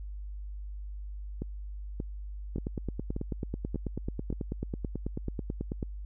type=two click trains; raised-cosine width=3 ms; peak=-21 / -20 dBFS; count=6 / 31; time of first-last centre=1.42-4.327 / 2.56-5.828 s; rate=1.72 / 9.18 Hz; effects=added 50 Hz sine -37 dBFS peak until 6.05 s